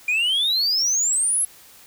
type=exponential sweep; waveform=sine; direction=up; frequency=2385 to 11175 Hz; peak=-15 dBFS; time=0.08-1.45 s; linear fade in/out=5 ms; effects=tanh soft clip ceiling -17 dBFS + white hiss -48 dBFS RMS until 1.86 s